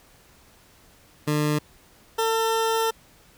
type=tone pair in turn; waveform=20% pulse; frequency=150 / 449.5 Hz; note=D3 / A4; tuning=+37 / +37 cents; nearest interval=octave + perfect fifth; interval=1900 cents; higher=second; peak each=-16 dBFS; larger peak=neither; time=1.27-1.59 / 2.18-2.91 s; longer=second; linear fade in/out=10 ms; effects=pink hiss -55 dBFS RMS until 3.37 s